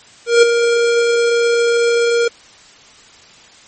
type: tone with ADSR envelope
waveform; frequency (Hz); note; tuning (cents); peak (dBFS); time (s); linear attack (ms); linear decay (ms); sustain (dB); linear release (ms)
square; 470; A#4; +14; -4; 0.26-2.28; 170; 5; -8; 4
effects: white hiss -43 dBFS RMS until 3.67 s + MP3 32 kbps